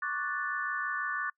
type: chord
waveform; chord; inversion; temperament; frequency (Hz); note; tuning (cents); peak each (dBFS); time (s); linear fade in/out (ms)
sine; D major seventh; third; equal; 1108.7 / 1174.7 / 1480 / 1760; C#6 / D6 / F#6 / A6; 0 / 0 / 0 / 0; -39 / -37 / -35 / -35; 0.02-1.3; 5
effects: noise-tail reverb RT60 0.1 s tail -25 dB re dry